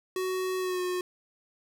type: tone with pitch glide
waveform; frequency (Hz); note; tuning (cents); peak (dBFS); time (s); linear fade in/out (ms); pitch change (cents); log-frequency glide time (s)
square; 372.3 to 362.3; F#4 to F#4; +11 to -36; -29; 0.16-1.01; 2; -47; 0.59-0.81
effects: none